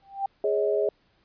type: tone with exponential growth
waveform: sine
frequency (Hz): 787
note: G5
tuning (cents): +7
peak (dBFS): -21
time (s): 0.02-0.26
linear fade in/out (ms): 5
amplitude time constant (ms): 51
type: chord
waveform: sine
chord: Ab suspended fourth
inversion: none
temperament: equal with one note detuned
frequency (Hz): 415.3 / 554.4 / 635.3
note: Ab4 / Db5 / Eb5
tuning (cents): 0 / 0 / +36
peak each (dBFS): -24 / -28 / -27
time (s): 0.44-0.89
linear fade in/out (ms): 2
effects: pink hiss -66 dBFS RMS until 1.24 s + resampled to 11025 Hz